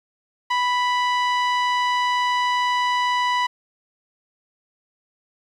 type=tone with low-pass filter; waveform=sawtooth; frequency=987.8 Hz; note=B5; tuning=in tune; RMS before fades=-21 dBFS; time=0.5-3.47 s; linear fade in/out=10 ms; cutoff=3500 Hz; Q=0.79; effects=9-bit